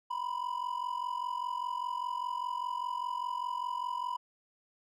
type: ring-modulated tone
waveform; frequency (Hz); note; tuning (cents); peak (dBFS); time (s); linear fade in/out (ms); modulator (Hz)
triangle; 987.8; B5; 0; -28; 0.1-4.17; 10; 22.5
effects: none